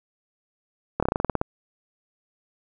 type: slowing click train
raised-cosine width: 1 ms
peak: -8 dBFS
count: 11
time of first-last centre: 1-1.414 s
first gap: 26 ms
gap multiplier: 1.1
effects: none